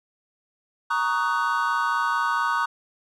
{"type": "chord", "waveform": "triangle", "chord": "D# minor seventh", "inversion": "second", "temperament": "just", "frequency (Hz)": [933.4, 1120.1, 1244.5, 1493.4], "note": ["A#5", "C#6", "D#6", "F#6"], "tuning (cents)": [2, 18, 0, 16], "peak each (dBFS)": -25, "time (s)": [0.9, 2.66], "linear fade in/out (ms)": 10, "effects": []}